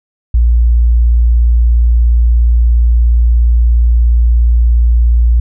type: tone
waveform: sine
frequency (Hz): 58.5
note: A#1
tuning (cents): +7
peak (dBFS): -5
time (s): 0.34-5.4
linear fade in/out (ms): 5
effects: none